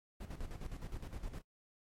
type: noise with tremolo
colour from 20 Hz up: brown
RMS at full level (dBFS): -42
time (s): 0.2-1.42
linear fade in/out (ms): 10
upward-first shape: square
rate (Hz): 9.7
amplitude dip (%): 65
effects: noise-tail reverb RT60 0.1 s tail -22 dB re dry + MP3 64 kbps